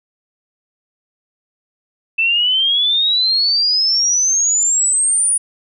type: exponential sweep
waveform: sine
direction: up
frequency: 2637 to 9730 Hz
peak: -12 dBFS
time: 2.18-5.38 s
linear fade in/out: 10 ms
effects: none